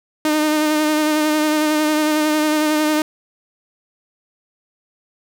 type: tone with vibrato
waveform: sawtooth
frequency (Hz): 305.7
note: D#4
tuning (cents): -30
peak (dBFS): -11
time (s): 0.25-3.02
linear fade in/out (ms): 2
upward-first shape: sine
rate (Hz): 11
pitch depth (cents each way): 24
effects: none